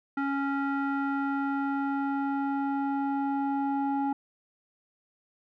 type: tone with low-pass filter sweep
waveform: square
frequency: 277.2 Hz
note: C#4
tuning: in tune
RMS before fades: -29 dBFS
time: 0.17-4.13 s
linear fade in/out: 5 ms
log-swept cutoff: 1500 to 920 Hz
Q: 2.9
effects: none